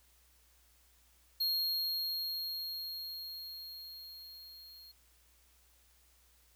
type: tone with level ramp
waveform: square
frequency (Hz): 4256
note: C8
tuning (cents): +29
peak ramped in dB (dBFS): -30 to -53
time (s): 1.4-4.92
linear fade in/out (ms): 10
effects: added 60 Hz sine -68 dBFS peak until 6.55 s + white hiss -68 dBFS RMS until 6.55 s